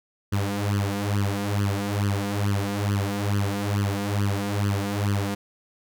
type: tone with flanger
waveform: sawtooth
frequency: 101 Hz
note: G#2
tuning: 48 cents flat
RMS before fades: -25 dBFS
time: 0.32-5.35 s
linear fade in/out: 10 ms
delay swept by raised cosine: 0.64 to 4.24 ms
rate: 2.3 Hz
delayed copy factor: +0.95
effects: none